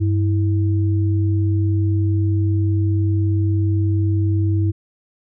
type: tone pair together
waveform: sine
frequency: 98.38 / 325.4 Hz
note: G2 / E4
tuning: +7 / -22 cents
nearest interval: octave + major sixth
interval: 2071 cents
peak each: -15 / -24 dBFS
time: 0-4.72 s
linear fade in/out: 20 ms
effects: none